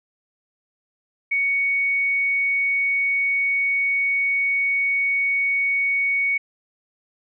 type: tone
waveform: sine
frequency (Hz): 2230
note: C#7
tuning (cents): +10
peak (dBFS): -18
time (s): 1.31-6.38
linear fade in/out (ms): 10
effects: none

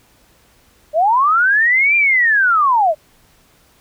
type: linear two-way sweep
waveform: sine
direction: up then down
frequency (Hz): 582 to 2406 to 582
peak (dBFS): -10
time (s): 0.93-2.95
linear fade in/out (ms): 50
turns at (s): 1.96
effects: pink hiss -53 dBFS RMS until 3.8 s

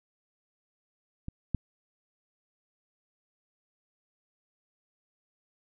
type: clicks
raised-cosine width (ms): 5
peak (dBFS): -24 / -15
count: 2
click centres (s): 1.284 / 1.547
effects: none

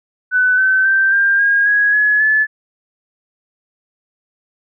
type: tone with pitch steps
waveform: sine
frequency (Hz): 1501 / 1531.7 / 1562.9 / 1594.9 / 1627.4 / 1660.7 / 1694.6 / 1729.2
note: F#6 / G6 / G6 / G6 / G#6 / G#6 / G#6 / A6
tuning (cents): +24 / -41 / -6 / +29 / -36 / -1 / +34 / -31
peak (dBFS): -10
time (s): 0.31-2.47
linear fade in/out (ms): 50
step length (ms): 270
effects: none

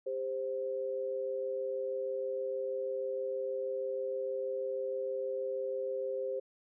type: tone pair together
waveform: sine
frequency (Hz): 398 / 524.3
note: G4 / C5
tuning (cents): +26 / +3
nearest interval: perfect fourth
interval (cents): 477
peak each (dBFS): -38 / -34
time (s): 0.06-6.4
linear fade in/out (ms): 10
effects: none

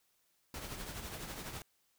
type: noise with tremolo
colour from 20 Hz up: pink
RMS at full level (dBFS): -42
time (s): 0.54-1.62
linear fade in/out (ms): 2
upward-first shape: triangle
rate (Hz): 12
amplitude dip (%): 55
effects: white hiss -75 dBFS RMS until 1.98 s

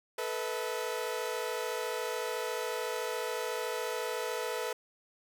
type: chord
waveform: sawtooth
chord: A suspended second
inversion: none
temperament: equal with one note detuned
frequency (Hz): 440 / 493.9 / 642.3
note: A4 / B4 / E5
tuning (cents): 0 / 0 / -45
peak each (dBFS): -33 / -32 / -37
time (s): 0.18-4.73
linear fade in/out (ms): 5
effects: none

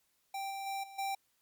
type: tone with level steps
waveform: square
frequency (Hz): 784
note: G5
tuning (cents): 0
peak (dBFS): -37 / -39 / -36 / -49 / -34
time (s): 0.34-1.15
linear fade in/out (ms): 5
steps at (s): 0.5 / 0.66 / 0.83 / 0.98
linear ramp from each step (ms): 10
effects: white hiss -75 dBFS RMS until 1.41 s + MP3 96 kbps

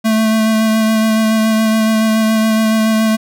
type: tone with vibrato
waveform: square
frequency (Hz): 220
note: A3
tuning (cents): 0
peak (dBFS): -11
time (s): 0.04-3.17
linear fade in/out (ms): 20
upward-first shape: sine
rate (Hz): 7.1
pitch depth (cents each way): 16
effects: none

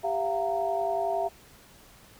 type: tone cluster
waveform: sine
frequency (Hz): 394.6 / 676 / 727 / 925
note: G4 / E5 / F#5 / A#5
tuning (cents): +11 / +43 / -31 / -14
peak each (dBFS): -33 / -27 / -33 / -36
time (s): 0.03-1.29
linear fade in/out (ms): 20
effects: pink hiss -54 dBFS RMS until 2.19 s

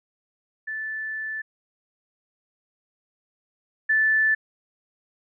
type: tone pair in turn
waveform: sine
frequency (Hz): 1753 / 1753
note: A6 / A6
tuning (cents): -7 / -7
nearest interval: unison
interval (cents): 0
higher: neither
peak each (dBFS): -28 / -17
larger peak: second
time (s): 0.67-1.42 / 3.89-4.35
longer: first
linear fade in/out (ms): 10
effects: none

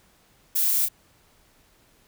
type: noise with echo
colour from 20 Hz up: violet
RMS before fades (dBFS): -23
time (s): 0.55-0.86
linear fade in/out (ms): 10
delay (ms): 28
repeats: 1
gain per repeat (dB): -5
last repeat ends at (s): 0.888
effects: pink hiss -60 dBFS RMS until 2.07 s

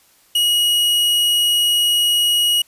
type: tone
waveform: 45% pulse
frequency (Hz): 2900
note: F#7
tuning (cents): -35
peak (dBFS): -13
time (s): 0.35-2.62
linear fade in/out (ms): 5
effects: white hiss -54 dBFS RMS until 2.67 s + resampled to 32000 Hz

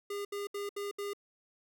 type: tone bursts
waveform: square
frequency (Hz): 405.4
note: G#4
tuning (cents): -42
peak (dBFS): -36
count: 5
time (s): 0.1-1.134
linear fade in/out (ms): 5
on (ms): 150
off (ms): 71
effects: none

